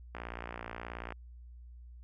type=click train; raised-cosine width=0.5 ms; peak=-25 dBFS; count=58; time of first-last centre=0.15-1.123 s; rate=58.6 Hz; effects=added 60 Hz sine -48 dBFS peak until 2.03 s